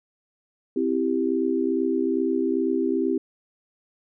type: chord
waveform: sine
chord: C major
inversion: none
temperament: equal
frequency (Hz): 261.6 / 329.6 / 392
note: C4 / E4 / G4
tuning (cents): 0 / 0 / 0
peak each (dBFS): -25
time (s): 0.76-3.18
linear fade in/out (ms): 5
effects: none